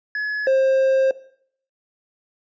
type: tone pair in turn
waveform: triangle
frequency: 1699 / 531.3 Hz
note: G#6 / C5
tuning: +39 / +26 cents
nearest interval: octave + minor sixth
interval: 2013 cents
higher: first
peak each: -20 / -12 dBFS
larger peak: second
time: 0.15-0.47 / 0.47-1.11 s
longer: second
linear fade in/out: 2 ms
effects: noise-tail reverb RT60 0.6 s tail -18 dB re dry + resampled to 16000 Hz